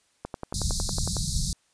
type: click train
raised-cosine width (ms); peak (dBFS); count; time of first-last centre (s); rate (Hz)
1; -18; 11; 0.25-1.167; 10.9
type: band-stop noise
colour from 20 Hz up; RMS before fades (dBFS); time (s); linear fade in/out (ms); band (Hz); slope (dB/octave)
pink; -27; 0.54-1.53; 2; 200 to 3900; 96
effects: white hiss -67 dBFS RMS until 1.73 s + resampled to 22050 Hz